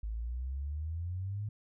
sine exponential sweep, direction up, 52.3 to 107.4 Hz, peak -34 dBFS, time 0.03-1.49 s, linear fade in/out 5 ms, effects none

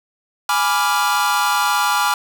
45% pulse chord, G# diminished seventh, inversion none, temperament equal, 830.6 / 987.8 / 1174.7 / 1396.9 Hz, G#5 / B5 / D6 / F6, 0 / 0 / 0 / 0 cents, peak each -21 dBFS, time 0.49-2.14 s, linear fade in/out 2 ms, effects none

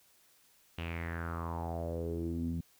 sawtooth tone with low-pass filter sweep, 83.8 Hz, E2, 29 cents sharp, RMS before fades -37 dBFS, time 0.78-2.61 s, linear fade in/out 5 ms, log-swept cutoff 2900 to 200 Hz, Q 5.4, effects white hiss -66 dBFS RMS until 2.79 s

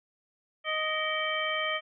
harmonic tone with a mistuned harmonic, 623 Hz, D#5, 2 cents sharp, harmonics 1 / 2 / 3 / 4 / 5, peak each -34 / -34 / -34 / -34 / -34 dBFS, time 0.64-1.81 s, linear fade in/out 50 ms, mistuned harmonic 4, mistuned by -140 cents, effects none

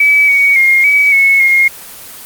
sine tone with pitch steps, 2290 / 2244 / 2133 / 2276 / 2196 / 2142 Hz, D7 / C#7 / C7 / C#7 / C#7 / C7, -44 / +21 / +33 / +45 / -17 / +40 cents, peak -5 dBFS, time 0-1.68 s, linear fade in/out 5 ms, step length 280 ms, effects white hiss -31 dBFS RMS until 2.25 s + Opus 24 kbps

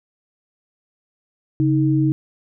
sine tone pair together, 138 / 313.7 Hz, C#3 / D#4, -7 / +14 cents, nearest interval octave + major second, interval 1421 cents, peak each -17 dBFS, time 1.6-2.12 s, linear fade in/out 0 ms, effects none

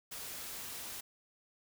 white noise, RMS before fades -44 dBFS, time 0.11-1.01 s, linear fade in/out 10 ms, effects none

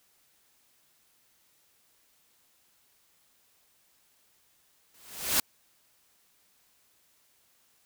white noise with exponential growth, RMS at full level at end -22 dBFS, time 4.94-5.4 s, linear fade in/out 2 ms, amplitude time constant 100 ms, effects white hiss -67 dBFS RMS until 7.85 s

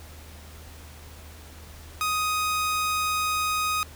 sawtooth tone, 1250 Hz, D#6, 8 cents sharp, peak -20 dBFS, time 2.01-3.83 s, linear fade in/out 0 ms, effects added 77 Hz sine -44 dBFS peak until 3.95 s + pink hiss -48 dBFS RMS until 3.95 s

